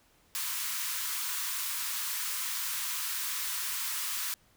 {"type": "high-pass noise", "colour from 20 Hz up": "white", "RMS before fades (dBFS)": -34, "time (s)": [0.35, 4.34], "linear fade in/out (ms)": 0, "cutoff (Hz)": 930, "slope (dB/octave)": 96, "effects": ["pink hiss -65 dBFS RMS until 4.56 s"]}